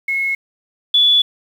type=tone pair in turn; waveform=sine; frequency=2176 / 3436 Hz; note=C#7 / A7; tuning=-33 / -42 cents; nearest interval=minor sixth; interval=791 cents; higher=second; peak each=-16 / -9 dBFS; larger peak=second; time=0.08-0.35 / 0.94-1.22 s; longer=second; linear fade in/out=5 ms; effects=7-bit